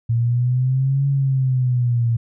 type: exponential two-way sweep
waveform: sine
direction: up then down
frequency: 115.1 to 139.9 to 115.1 Hz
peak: -15 dBFS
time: 0.09-2.17 s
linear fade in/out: 10 ms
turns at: 1.07 s
effects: none